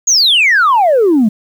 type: exponential sweep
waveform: sine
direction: down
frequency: 6850 to 201.2 Hz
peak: -5 dBFS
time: 0.07-1.29 s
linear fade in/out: 10 ms
effects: tanh soft clip ceiling -4 dBFS + 7-bit